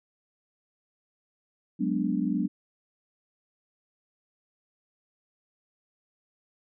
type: chord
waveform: sine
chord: G# half-diminished seventh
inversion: third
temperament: equal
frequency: 185 / 207.7 / 246.9 / 293.7 Hz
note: F#3 / G#3 / B3 / D4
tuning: 0 / 0 / 0 / 0 cents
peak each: -30 dBFS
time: 1.79-2.48 s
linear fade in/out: 20 ms
effects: none